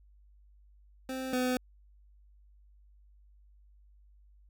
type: tone pair in turn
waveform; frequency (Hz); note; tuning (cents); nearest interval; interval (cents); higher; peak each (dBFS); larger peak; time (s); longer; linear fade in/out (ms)
25% pulse; 261 / 252.7; C4 / B3; -4 / +40; minor second; 56; first; -31 / -24; second; 1.09-1.33 / 1.33-1.57; neither; 2
effects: added 50 Hz sine -57 dBFS peak until 4.49 s